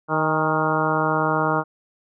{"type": "harmonic tone with a mistuned harmonic", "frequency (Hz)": 156, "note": "D#3", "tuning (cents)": 5, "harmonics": [1, 2, 3, 4, 5, 6, 7, 8, 9], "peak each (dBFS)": [-27, -27, -27, -27, -27, -27, -27, -27, -27], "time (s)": [0.08, 1.64], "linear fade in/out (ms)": 50, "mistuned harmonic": 5, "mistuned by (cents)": 43, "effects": []}